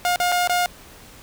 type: tone with dropouts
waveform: sawtooth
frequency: 712 Hz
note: F5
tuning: 33 cents sharp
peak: -14 dBFS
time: 0.05-0.66 s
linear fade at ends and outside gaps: 0 ms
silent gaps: 0.159-0.201 / 0.318-0.322 / 0.474-0.496 s
effects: pink hiss -45 dBFS RMS until 1.22 s